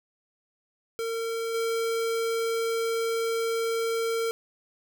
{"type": "tone with level steps", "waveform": "square", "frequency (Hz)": 456.4, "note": "A#4", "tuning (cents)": -37, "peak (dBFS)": [-29, -26], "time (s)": [0.99, 4.31], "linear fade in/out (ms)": 0, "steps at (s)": 1.54, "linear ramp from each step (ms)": 5, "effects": []}